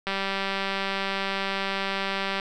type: click train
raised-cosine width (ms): 0.3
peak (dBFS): -12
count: 455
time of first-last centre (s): 0.07-2.398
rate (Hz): 195
effects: none